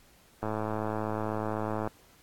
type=click train; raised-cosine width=1 ms; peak=-18 dBFS; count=157; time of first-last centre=0.43-1.874 s; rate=108 Hz; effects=pink hiss -60 dBFS RMS until 2.22 s + AAC 64 kbps